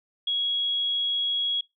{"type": "tone", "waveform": "sine", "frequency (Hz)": 3322, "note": "G#7", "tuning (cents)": 0, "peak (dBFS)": -23, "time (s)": [0.27, 1.61], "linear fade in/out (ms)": 5, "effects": ["noise-tail reverb RT60 0.2 s tail -23 dB re dry"]}